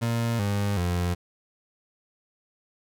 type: tone with pitch steps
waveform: 30% pulse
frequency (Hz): 116.54 / 101.45 / 88.32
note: A#2 / G#2 / F2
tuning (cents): 0 / -40 / +20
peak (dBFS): -21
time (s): 0.01-1.15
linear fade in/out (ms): 20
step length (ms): 380
effects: none